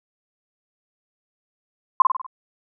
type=tone with echo; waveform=sine; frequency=1046.5 Hz; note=C6; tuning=in tune; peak=-7 dBFS; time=2-2.02 s; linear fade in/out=2 ms; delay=49 ms; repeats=5; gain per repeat=-5 dB; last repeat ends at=2.265 s; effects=none